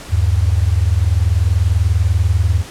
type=tone pair together; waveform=sine; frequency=78 / 98.27 Hz; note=D#2 / G2; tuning=+5 / +5 cents; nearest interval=major third; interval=400 cents; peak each=-14 dBFS; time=0.09-2.64 s; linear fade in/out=50 ms; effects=pink hiss -34 dBFS RMS until 2.7 s + low-pass 10000 Hz 12 dB/octave